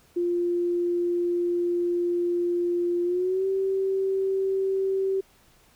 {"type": "tone with pitch glide", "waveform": "sine", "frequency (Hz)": [349.2, 385.2], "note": ["F4", "G4"], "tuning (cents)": [0, -30], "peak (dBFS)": -22, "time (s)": [0.16, 5.21], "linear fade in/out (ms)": 10, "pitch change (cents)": 170, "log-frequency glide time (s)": [3.04, 3.46], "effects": ["pink hiss -59 dBFS RMS until 5.75 s"]}